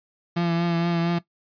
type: tone with vibrato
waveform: 35% pulse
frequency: 170 Hz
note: F3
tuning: 46 cents flat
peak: -19 dBFS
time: 0.36-1.19 s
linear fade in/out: 10 ms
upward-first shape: triangle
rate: 4.3 Hz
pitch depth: 30 cents each way
effects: noise-tail reverb RT60 0.1 s tail -17 dB re dry + resampled to 11025 Hz